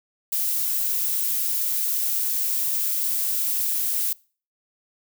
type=noise; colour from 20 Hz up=violet; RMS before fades=-24 dBFS; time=0.32-4.13 s; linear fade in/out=5 ms; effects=noise-tail reverb RT60 0.4 s tail -24 dB re dry